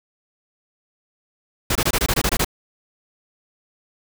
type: noise bursts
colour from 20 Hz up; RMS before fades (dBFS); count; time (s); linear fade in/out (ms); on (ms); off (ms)
pink; -19; 10; 1.7-2.447; 5; 54; 23
effects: none